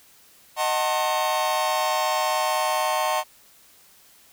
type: chord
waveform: 45% pulse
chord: D# diminished seventh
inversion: none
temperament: just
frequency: 622.3 / 746.7 / 896 / 1075.3 Hz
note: D#5 / F#5 / A5 / C6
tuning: 0 / +16 / +31 / +47 cents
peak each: -27 dBFS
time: 0.56-3.24 s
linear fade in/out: 50 ms
effects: white hiss -54 dBFS RMS until 4.32 s